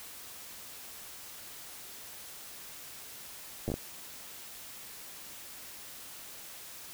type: slowing click train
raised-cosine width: 2 ms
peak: -20 dBFS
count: 5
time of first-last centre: 3.68-3.741 s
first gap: 9 ms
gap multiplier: 1.36
effects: white hiss -47 dBFS RMS until 6.93 s